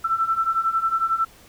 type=beating tone pair; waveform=sine; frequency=1327 / 1338 Hz; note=E6 / E6; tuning=+11 / +25 cents; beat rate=11 Hz; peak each=-24 / -21 dBFS; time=0.04-1.25 s; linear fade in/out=10 ms; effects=pink hiss -50 dBFS RMS until 1.48 s